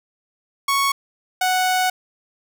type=tone pair in turn; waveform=sawtooth; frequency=1108.7 / 740 Hz; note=C#6 / F#5; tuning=0 / 0 cents; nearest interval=perfect fifth; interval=700 cents; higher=first; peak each=-13 dBFS; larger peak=neither; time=0.68-0.92 / 1.41-1.9 s; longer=second; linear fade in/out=5 ms; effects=none